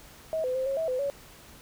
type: tone with pitch steps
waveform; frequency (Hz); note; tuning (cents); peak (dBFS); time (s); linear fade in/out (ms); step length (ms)
sine; 639 / 508 / 522 / 545 / 648 / 509 / 562; D#5 / B4 / C5 / C#5 / E5 / C5 / C#5; +46 / +49 / -4 / -29 / -30 / -48 / +24; -26; 0.33-1.1; 0; 110
effects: pink hiss -51 dBFS RMS until 1.61 s